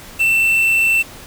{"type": "tone with quantisation", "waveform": "triangle", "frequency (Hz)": 2678, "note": "E7", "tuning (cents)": 27, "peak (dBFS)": -10, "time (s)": [0.19, 1.03], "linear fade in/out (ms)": 20, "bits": 5, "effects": ["pink hiss -37 dBFS RMS until 1.26 s"]}